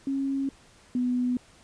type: tone pair in turn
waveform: sine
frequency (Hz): 272.9 / 248.1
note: C#4 / B3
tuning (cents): -27 / +8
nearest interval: major second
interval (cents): 165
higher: first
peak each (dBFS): -25 / -23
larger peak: second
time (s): 0.07-0.49 / 0.95-1.37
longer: neither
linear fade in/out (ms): 2
effects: pink hiss -56 dBFS RMS until 1.63 s + resampled to 22050 Hz